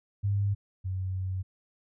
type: tone pair in turn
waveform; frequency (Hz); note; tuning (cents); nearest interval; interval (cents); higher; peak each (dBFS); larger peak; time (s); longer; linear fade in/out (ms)
sine; 100.6 / 93.73; G2 / F#2; +45 / +23; minor second; 122; first; -24 / -29; first; 0.23-0.55 / 0.84-1.43; second; 20
effects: none